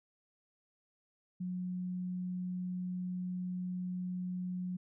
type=tone; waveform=sine; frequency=181.4 Hz; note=F#3; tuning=34 cents flat; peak=-35 dBFS; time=1.4-4.77 s; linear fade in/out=10 ms; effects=none

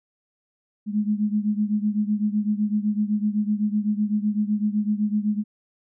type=beating tone pair; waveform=sine; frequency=207.7 / 215.6 Hz; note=G#3 / A3; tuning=0 / -35 cents; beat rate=7.9 Hz; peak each=-22 / -25 dBFS; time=0.86-5.44 s; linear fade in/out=50 ms; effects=none

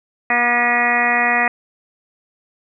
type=harmonic tone with a mistuned harmonic; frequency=240.5 Hz; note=B3; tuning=46 cents flat; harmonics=1 / 2 / 3 / 4 / 5 / 6 / 7 / 8 / 9 / 10; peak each=-27 / -29 / -20 / -27 / -24 / -29 / -27 / -17 / -25 / -23 dBFS; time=0.3-1.48 s; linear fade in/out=2 ms; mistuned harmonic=10; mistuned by=+42 cents; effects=none

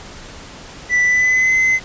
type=tone with pitch glide; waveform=triangle; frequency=1975.5 to 2048 Hz; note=B6 to C7; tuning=0 to -38 cents; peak=-10 dBFS; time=0.89-1.8 s; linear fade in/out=50 ms; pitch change=+62 cents; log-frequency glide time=1.03-1.55 s; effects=pink hiss -36 dBFS RMS until 1.84 s + resampled to 16000 Hz

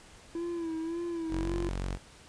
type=tone with vibrato; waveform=triangle; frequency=332.8 Hz; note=E4; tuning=17 cents sharp; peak=-30 dBFS; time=0.35-1.69 s; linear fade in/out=2 ms; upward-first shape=sine; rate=1.8 Hz; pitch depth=62 cents each way
type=tone; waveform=sawtooth; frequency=46.25 Hz; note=F#1; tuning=in tune; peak=-28 dBFS; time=1.29-1.99 s; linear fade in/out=50 ms
effects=pink hiss -54 dBFS RMS until 2.28 s + resampled to 22050 Hz

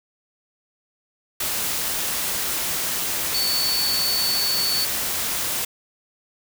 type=tone in noise; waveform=sine; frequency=4468 Hz; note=C#8; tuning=13 cents sharp; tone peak=-21 dBFS; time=3.34-4.85 s; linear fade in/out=5 ms; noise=white; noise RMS=-25 dBFS; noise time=1.4-5.65 s; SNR=+1 dB; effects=none

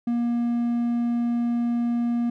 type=tone; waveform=triangle; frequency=237.3 Hz; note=A#3; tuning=31 cents sharp; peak=-19 dBFS; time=0.07-2.3 s; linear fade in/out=5 ms; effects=none

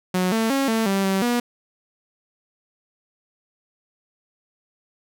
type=tone with pitch steps; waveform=sawtooth; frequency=183.2 / 223.9 / 273.1 / 223.9 / 195.3 / 192.6 / 241.2 Hz; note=F#3 / A3 / C#4 / A3 / G3 / G3 / B3; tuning=-17 / +30 / -26 / +30 / -6 / -30 / -41 cents; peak=-15 dBFS; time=0.14-1.4 s; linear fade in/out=5 ms; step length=180 ms; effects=none

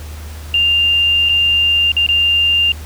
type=tone with dropouts; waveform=sine; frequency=2796 Hz; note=F7; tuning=1 cent sharp; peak=-10 dBFS; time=0.54-2.72 s; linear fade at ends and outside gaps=2 ms; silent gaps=1.289-1.293 / 1.919-1.966 / 2.065-2.088 s; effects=added 76 Hz sine -27 dBFS peak until 2.85 s + pink hiss -37 dBFS RMS until 2.85 s

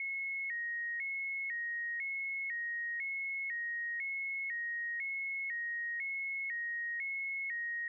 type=tone with vibrato; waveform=sine; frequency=2023 Hz; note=B6; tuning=41 cents sharp; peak=-35 dBFS; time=0-7.88 s; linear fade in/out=2 ms; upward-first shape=square; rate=1 Hz; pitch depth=130 cents each way; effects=none

